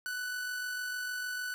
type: tone with amplitude modulation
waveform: 45% pulse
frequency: 1489 Hz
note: F#6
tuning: 11 cents sharp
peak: -33 dBFS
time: 0.06-1.54 s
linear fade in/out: 0 ms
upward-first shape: sine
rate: 46.6 Hz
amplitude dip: 30%
effects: 11-bit